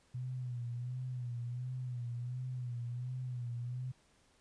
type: tone with vibrato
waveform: sine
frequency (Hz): 123.47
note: B2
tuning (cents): 0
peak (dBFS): -37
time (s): 0.14-3.92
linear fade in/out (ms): 10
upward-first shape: sine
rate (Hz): 1.4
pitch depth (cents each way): 61
effects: pink hiss -69 dBFS RMS until 4.4 s + resampled to 22050 Hz